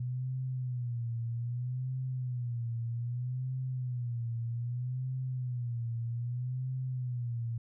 sine tone with vibrato, 122.7 Hz, B2, 11 cents flat, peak -32 dBFS, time 0-7.58 s, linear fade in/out 5 ms, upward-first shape sine, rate 0.63 Hz, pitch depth 95 cents each way, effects none

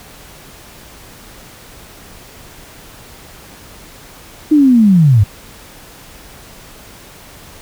sine linear sweep, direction down, 312.4 to 93.8 Hz, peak -5 dBFS, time 4.51-5.24 s, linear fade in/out 10 ms, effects pink hiss -38 dBFS RMS until 7.61 s

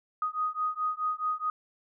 sine beating tone pair, 1244.5 / 1249.2 Hz, D#6 / D#6, 0 / +7 cents, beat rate 4.7 Hz, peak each -31 dBFS, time 0.22-1.5 s, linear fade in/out 2 ms, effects none

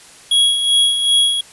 square tone with tremolo, 3322 Hz, G#7, in tune, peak -10 dBFS, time 0.31-1.41 s, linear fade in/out 5 ms, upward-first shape sine, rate 2.6 Hz, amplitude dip 55%, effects white hiss -42 dBFS RMS until 1.52 s + resampled to 24000 Hz

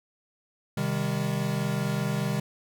square chord, C minor, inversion none, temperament equal with one note detuned, 130.81 / 155.56 / 199.88 Hz, C3 / Eb3 / G3, 0 / 0 / +34 cents, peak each -31 dBFS, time 0.77-2.4 s, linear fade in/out 5 ms, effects none

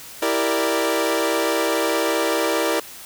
sawtooth chord, E half-diminished seventh, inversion none, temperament equal with one note detuned, 329.6 / 394.3 / 466.2 / 587.3 Hz, E4 / G4 / Bb4 / D5, 0 / +10 / 0 / 0 cents, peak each -20 / -23 / -20 / -20 dBFS, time 0.22-2.8 s, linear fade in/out 5 ms, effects white hiss -39 dBFS RMS until 3.05 s

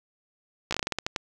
slowing click train, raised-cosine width 0.2 ms, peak -10 dBFS, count 11, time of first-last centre 0.71-1.162 s, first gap 15 ms, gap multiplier 1.23, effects none

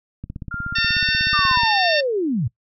click train, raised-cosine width 5 ms, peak -18 dBFS, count 24, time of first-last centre 0.24-1.634 s, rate 16.5 Hz
sine tone with pitch glide, 1396.9 to 1514.6 Hz, F6 to F#6, 0 to +40 cents, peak -26 dBFS, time 0.51-1.56 s, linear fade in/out 5 ms, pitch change +140 cents, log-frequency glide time 0.85-1.13 s
harmonic tone, 904 Hz, A5, 47 cents sharp, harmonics 2 / 3 / 4 / 5 / 6, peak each -22 / -24 / -25 / -26 / -27 dBFS, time 0.75-2.01 s, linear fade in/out 10 ms
sine linear sweep, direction down, 1220 to 98 Hz, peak -18 dBFS, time 1.33-2.48 s, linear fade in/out 10 ms
effects noise-tail reverb RT60 0.1 s tail -21 dB re dry

